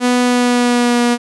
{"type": "tone with pitch glide", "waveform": "sawtooth", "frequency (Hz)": [246.9, 240.3], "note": ["B3", "B3"], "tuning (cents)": [0, -47], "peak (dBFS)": -7, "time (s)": [0, 1.18], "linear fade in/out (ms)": 50, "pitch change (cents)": -47, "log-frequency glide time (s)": [0.22, 1.01], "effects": ["resampled to 24000 Hz"]}